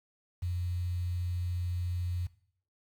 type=tone with quantisation; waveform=sine; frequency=88.6 Hz; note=F2; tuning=25 cents sharp; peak=-30 dBFS; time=0.42-2.27 s; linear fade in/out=10 ms; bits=9; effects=noise-tail reverb RT60 0.6 s tail -18 dB re dry